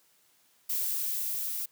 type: noise with level ramp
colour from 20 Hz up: violet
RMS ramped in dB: -30 to -34 dBFS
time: 0.69-1.66 s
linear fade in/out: 10 ms
effects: white hiss -66 dBFS RMS until 1.71 s + high-pass 100 Hz 12 dB/octave